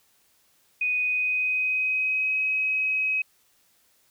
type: tone with pitch glide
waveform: sine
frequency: 2489 to 2541 Hz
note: D#7 to D#7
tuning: 0 to +36 cents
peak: -22 dBFS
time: 0.81-3.22 s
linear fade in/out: 5 ms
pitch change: +36 cents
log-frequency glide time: 0.99-2.39 s
effects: white hiss -64 dBFS RMS until 4.1 s